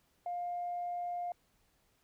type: tone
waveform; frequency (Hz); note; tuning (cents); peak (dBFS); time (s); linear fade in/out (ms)
sine; 705; F5; +16; -34; 0.26-1.32; 2
effects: tanh soft clip ceiling -30 dBFS + pink hiss -73 dBFS RMS until 2.03 s